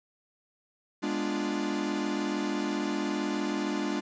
45% pulse chord, G# diminished seventh, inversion none, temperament equal, 207.7 / 246.9 / 293.7 / 349.2 Hz, G#3 / B3 / D4 / F4, 0 / 0 / 0 / 0 cents, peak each -34 / -37 / -32 / -35 dBFS, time 1.02-4.01 s, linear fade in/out 20 ms, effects resampled to 16000 Hz + 10-bit

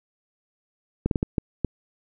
clicks, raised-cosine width 3 ms, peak -9 dBFS, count 6, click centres 1.06 / 1.112 / 1.158 / 1.229 / 1.382 / 1.647 s, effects none

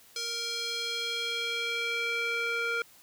square tone with band-pass filter sweep, 466.2 Hz, A#4, in tune, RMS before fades -32 dBFS, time 0.16-2.82 s, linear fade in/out 2 ms, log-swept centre 5000 to 1800 Hz, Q 2.2, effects white hiss -57 dBFS RMS until 3.02 s

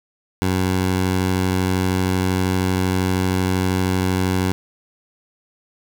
15% pulse tone, 92.8 Hz, F#2, 6 cents sharp, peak -11 dBFS, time 0.42-4.52 s, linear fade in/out 0 ms, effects none

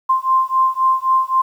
sine beating tone pair, 1046.5 / 1050.3 Hz, C6 / C6, 0 / +6 cents, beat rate 3.8 Hz, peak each -16 dBFS, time 0.09-1.42 s, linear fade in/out 10 ms, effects 8-bit

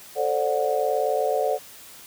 sine chord, D dominant seventh, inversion second, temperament just, 440.5 / 528.6 / 587.3 / 734.2 Hz, A4 / C5 / D5 / F#5, +2 / +18 / 0 / -14 cents, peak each -26 dBFS, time 0.15-1.59 s, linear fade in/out 50 ms, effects white hiss -45 dBFS RMS until 2.06 s

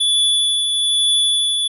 square tone with tremolo, 3448 Hz, A7, 36 cents flat, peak -13 dBFS, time 0-1.68 s, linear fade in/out 10 ms, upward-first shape triangle, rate 1.1 Hz, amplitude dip 40%, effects resampled to 32000 Hz

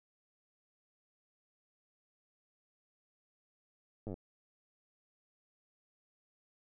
slowing click train, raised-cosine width 2 ms, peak -29 dBFS, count 8, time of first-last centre 4.07-4.141 s, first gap 9 ms, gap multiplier 1.04, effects none

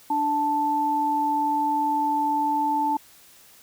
sine tone pair together, 293.7 / 880 Hz, D4 / A5, 0 / 0 cents, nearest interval octave + perfect fifth, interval 1900 cents, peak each -28 / -21 dBFS, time 0.1-2.97 s, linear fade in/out 5 ms, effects white hiss -52 dBFS RMS until 3.62 s

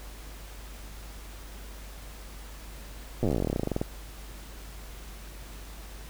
slowing click train, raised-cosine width 2 ms, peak -14 dBFS, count 26, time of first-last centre 3.23-3.815 s, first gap 8 ms, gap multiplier 1.08, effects added 50 Hz sine -42 dBFS peak until 6.09 s + pink hiss -48 dBFS RMS until 6.09 s

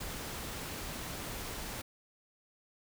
pink noise, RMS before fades -41 dBFS, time 0-1.82 s, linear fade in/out 10 ms, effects none

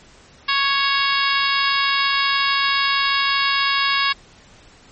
harmonic tone with a mistuned harmonic, 554.4 Hz, C#5, in tune, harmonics 2 / 3 / 4 / 5 / 6 / 7 / 8 / 9, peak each -21 / -23 / -24 / -25 / -26 / -26 / -27 / -28 dBFS, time 0.48-4.13 s, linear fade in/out 10 ms, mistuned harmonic 7, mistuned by -30 cents, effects pink hiss -48 dBFS RMS until 4.91 s + MP3 32 kbps

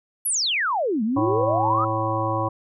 sine exponential two-way sweep, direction down then up, 11940 to 206.6 to 1332 Hz, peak -20 dBFS, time 0.25-1.85 s, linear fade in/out 10 ms, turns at 1.03 s
harmonic tone, 110 Hz, A2, in tune, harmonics 1 / 3 / 5 / 7 / 9 / 10, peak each -27 / -29 / -28 / -30 / -27 / -29 dBFS, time 1.16-2.49 s, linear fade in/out 10 ms
effects none

